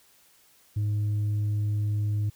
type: tone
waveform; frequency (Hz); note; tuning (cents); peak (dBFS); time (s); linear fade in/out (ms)
sine; 104.5; G#2; +11; -21; 0.76-2.3; 10
effects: tanh soft clip ceiling -23 dBFS + white hiss -60 dBFS RMS until 2.35 s